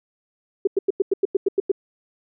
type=tone bursts; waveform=sine; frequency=392 Hz; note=G4; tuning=in tune; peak=-14 dBFS; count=10; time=0.65-1.717 s; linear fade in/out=5 ms; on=23 ms; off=93 ms; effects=none